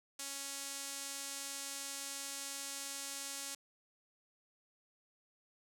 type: tone with band-pass filter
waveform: sawtooth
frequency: 277.2 Hz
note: C#4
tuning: in tune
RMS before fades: -44 dBFS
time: 0.19-3.55 s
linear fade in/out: 5 ms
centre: 8000 Hz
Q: 1.3
effects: none